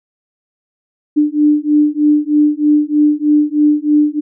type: beating tone pair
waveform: sine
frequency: 296.6 / 299.8 Hz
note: D4 / D4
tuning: +17 / +36 cents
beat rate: 3.2 Hz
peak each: -12 dBFS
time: 1.16-4.21 s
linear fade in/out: 20 ms
effects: none